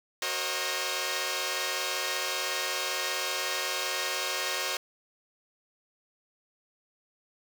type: chord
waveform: 5% pulse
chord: C half-diminished seventh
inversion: second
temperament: equal with one note detuned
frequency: 370 / 466.2 / 537 / 622.3 Hz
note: Gb4 / Bb4 / C5 / Eb5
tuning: 0 / 0 / +45 / 0 cents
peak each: -25 / -25 / -21 / -24 dBFS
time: 0.22-4.77 s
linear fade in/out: 2 ms
effects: none